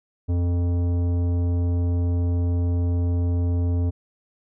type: tone with tanh clipping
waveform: sine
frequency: 87.31 Hz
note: F2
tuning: in tune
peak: -21 dBFS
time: 0.28-3.91 s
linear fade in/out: 20 ms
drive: 13 dB
effects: none